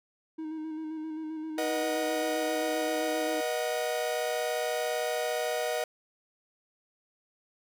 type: tone with vibrato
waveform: triangle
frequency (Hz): 314.2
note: D#4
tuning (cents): +17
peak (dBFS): -32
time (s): 0.38-3.41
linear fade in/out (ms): 10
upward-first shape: square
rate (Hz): 7.6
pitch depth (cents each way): 23
type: chord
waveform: 45% pulse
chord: B major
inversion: none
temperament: equal with one note detuned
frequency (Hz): 481.8 / 622.3 / 740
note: B4 / D#5 / F#5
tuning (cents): -43 / 0 / 0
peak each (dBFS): -33 / -32 / -35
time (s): 1.58-5.84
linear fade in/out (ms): 2
effects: none